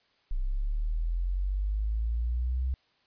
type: linear sweep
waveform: sine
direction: up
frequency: 30.87 to 65.41 Hz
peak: -26 dBFS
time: 0.31-2.74 s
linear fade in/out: 0 ms
effects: white hiss -68 dBFS RMS until 3.06 s + resampled to 11025 Hz